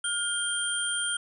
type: tone cluster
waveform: sine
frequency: 1429 / 3182 / 9090 Hz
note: F6 / G7 / C#9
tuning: +39 / +25 / +42 cents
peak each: -31 dBFS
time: 0.04-1.17 s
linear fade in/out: 5 ms
effects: none